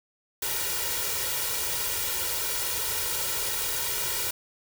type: noise with comb filter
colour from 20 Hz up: white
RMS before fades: -29 dBFS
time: 0.42-4.31 s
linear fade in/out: 5 ms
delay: 2.1 ms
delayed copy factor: +0.95
effects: none